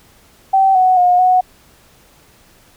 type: tone with pitch steps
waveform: sine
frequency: 772 / 742 / 718 / 736 Hz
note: G5 / F#5 / F5 / F#5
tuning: -27 / +5 / +48 / -9 cents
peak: -8 dBFS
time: 0.53-1.41 s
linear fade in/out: 10 ms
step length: 220 ms
effects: pink hiss -49 dBFS RMS until 2.76 s